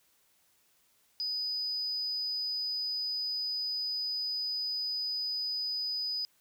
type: tone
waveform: sine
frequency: 4980 Hz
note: D#8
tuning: 1 cent sharp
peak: -30 dBFS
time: 1.2-6.25 s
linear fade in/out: 0 ms
effects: tanh soft clip ceiling -27 dBFS + white hiss -69 dBFS RMS until 6.4 s